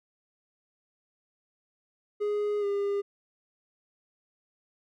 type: tone with pitch glide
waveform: triangle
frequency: 415.3 to 402.8 Hz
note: G#4 to G4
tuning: 0 to +47 cents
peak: -24 dBFS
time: 2.2-3.02 s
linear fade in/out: 20 ms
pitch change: -53 cents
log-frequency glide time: 2.6-2.65 s
effects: none